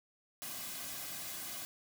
white noise with comb filter, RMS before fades -43 dBFS, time 0.42-1.65 s, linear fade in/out 0 ms, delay 2.2 ms, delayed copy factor -0.65, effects none

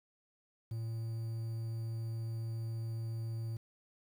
triangle tone with quantisation, 113.4 Hz, A#2, 47 cents flat, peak -34 dBFS, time 0.71-3.57 s, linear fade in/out 5 ms, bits 10, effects none

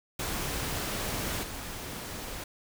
pink noise with level steps, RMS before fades -33 / -39 dBFS, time 0.19-2.44 s, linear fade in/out 5 ms, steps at 1.43 s, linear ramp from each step 5 ms, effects none

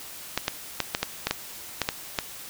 clicks, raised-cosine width 0.2 ms, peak -6 dBFS, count 10, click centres 0.376 / 0.481 / 0.803 / 0.949 / 1.03 / 1.27 / 1.31 / 1.817 / 1.889 / 2.188 s, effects white hiss -41 dBFS RMS until 2.49 s

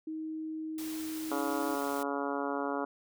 sine tone, 315.3 Hz, D#4, 23 cents sharp, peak -35 dBFS, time 0.07-1.75 s, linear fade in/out 5 ms
white noise, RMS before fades -45 dBFS, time 0.78-2.03 s, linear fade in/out 2 ms
harmonic tone, 141 Hz, C#3, 30 cents sharp, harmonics 2 / 3 / 4 / 5 / 6 / 7 / 8 / 9 / 10, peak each -36 / -38 / -39 / -40 / -41 / -41 / -42 / -43 / -43 dBFS, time 1.31-2.85 s, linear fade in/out 5 ms
effects none

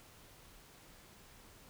silence, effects pink hiss -59 dBFS RMS until 1.69 s

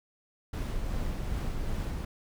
brown noise with tremolo, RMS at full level -31 dBFS, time 0.53-2.05 s, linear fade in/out 5 ms, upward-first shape sine, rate 2.6 Hz, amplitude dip 25%, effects none

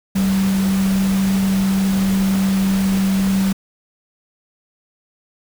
sine tone in noise, 192.8 Hz, G3, 28 cents flat, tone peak -14 dBFS, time 0.15-3.53 s, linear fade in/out 10 ms, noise pink, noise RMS -28 dBFS, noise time 0.15-3.53 s, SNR +11 dB, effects none

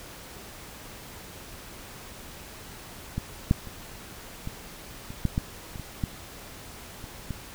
clicks, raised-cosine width 5 ms, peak -16 / -7 / -28 / -20 / -26 / -11 / -12 / -26 / -25 / -14 / -29 / -19 dBFS, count 12, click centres 3.18 / 3.511 / 3.673 / 4.474 / 5.105 / 5.253 / 5.379 / 5.758 / 5.797 / 6.038 / 7.041 / 7.307 s, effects pink hiss -44 dBFS RMS until 7.54 s

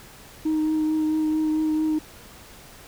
sine tone with vibrato, 311.1 Hz, D#4, in tune, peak -18 dBFS, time 0.45-1.99 s, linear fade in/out 10 ms, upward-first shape triangle, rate 4.5 Hz, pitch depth 16 cents each way, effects tanh soft clip ceiling -18 dBFS + pink hiss -46 dBFS RMS until 2.87 s

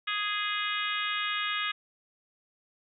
harmonic tone with a mistuned harmonic, 415.3 Hz, G#4, in tune, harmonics 3 / 4 / 5 / 6 / 7 / 8 / 9, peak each -34 / -35 / -36 / -37 / -37 / -38 / -39 dBFS, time 0.07-1.72 s, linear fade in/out 10 ms, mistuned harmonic 9, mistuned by -20 cents, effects none

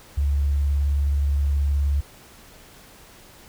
sine tone with vibrato, 71 Hz, C#2, 42 cents sharp, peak -18 dBFS, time 0.17-2.01 s, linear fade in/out 10 ms, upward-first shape triangle, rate 19 Hz, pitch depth 45 cents each way, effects pink hiss -48 dBFS RMS until 3.48 s

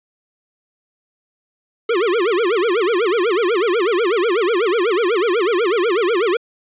square tone with vibrato, 406.5 Hz, G#4, 37 cents flat, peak -15 dBFS, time 1.89-6.37 s, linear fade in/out 5 ms, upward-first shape sine, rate 8.1 Hz, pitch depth 290 cents each way, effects resampled to 8000 Hz + 9-bit

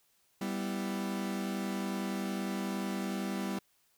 40% pulse chord, E minor, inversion first, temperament equal, 196 / 246.9 / 329.6 Hz, G3 / B3 / E4, 0 / 0 / 0 cents, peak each -34 / -39 / -40 dBFS, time 0.41-3.59 s, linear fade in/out 5 ms, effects white hiss -71 dBFS RMS until 3.97 s

